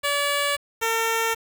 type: tone pair in turn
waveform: 10% pulse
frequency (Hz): 573 / 453.6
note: D5 / A#4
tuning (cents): -43 / -47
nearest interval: major third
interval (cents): 404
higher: first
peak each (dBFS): -13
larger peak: neither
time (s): 0.03-0.57 / 0.81-1.35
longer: neither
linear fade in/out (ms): 20
effects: 7-bit